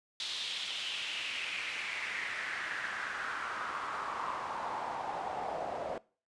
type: noise with band-pass filter sweep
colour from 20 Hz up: pink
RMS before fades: -38 dBFS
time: 0.2-5.98 s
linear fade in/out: 2 ms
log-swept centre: 3800 to 620 Hz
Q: 3.6
effects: noise-tail reverb RT60 0.4 s tail -22 dB re dry + resampled to 22050 Hz